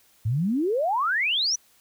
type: exponential sweep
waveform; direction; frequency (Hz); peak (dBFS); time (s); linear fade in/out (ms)
sine; up; 100.7 to 6140; -21; 0.25-1.56; 10
effects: white hiss -60 dBFS RMS until 1.8 s